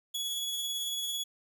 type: tone with tremolo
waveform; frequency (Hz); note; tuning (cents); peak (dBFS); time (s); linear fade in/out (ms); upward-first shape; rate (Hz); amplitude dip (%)
sawtooth; 3374; G#7; +27; -28; 0.14-1.24; 10; sine; 18; 25
effects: none